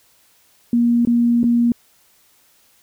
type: tone with dropouts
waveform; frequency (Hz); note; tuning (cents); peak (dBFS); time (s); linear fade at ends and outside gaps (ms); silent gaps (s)
sine; 237.1; A#3; +30; -12; 0.73-1.72; 2; 1.051-1.072 / 1.432-1.44
effects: white hiss -56 dBFS RMS until 2.82 s